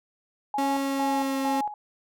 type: tone with tremolo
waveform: sine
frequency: 836 Hz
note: G#5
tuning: 11 cents sharp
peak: -25 dBFS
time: 0.54-1.74 s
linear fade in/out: 2 ms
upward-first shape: square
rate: 2.2 Hz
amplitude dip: 70%
type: tone with pitch glide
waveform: 35% pulse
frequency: 274.3 to 268.8 Hz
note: C#4 to C4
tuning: -18 to +47 cents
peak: -24 dBFS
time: 0.58-1.61 s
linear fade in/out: 5 ms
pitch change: -35 cents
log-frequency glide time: 0.79-1.44 s
effects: none